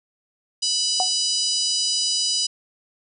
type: harmonic tone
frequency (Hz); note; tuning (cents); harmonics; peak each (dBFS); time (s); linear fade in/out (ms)
987.8; B5; 0; 3 / 4 / 5 / 6 / 7 / 8 / 9; -29 / -30 / -22 / -29 / -32 / -34 / -32; 0.62-2.47; 10
type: tone with exponential decay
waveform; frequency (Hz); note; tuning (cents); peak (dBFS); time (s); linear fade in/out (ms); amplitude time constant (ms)
sine; 740; F#5; 0; -16; 1-1.12; 1; 24
effects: none